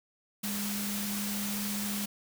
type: tone in noise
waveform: sine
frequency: 204.2 Hz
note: G#3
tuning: 29 cents flat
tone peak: -34 dBFS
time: 0.43-2.06 s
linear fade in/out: 10 ms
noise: white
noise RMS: -36 dBFS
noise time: 0.43-2.06 s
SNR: -1 dB
effects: none